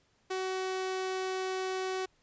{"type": "tone", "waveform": "sawtooth", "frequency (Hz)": 375.7, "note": "F#4", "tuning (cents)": 26, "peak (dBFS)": -28, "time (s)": [0.3, 2.06], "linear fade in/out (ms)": 10, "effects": ["pink hiss -70 dBFS RMS until 2.22 s", "resampled to 16000 Hz"]}